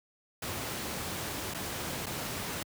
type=noise with dropouts; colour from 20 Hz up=pink; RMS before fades=-36 dBFS; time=0.42-2.63 s; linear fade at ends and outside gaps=5 ms; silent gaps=1.539-1.545 / 2.06-2.065 s; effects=high-pass 80 Hz 12 dB/octave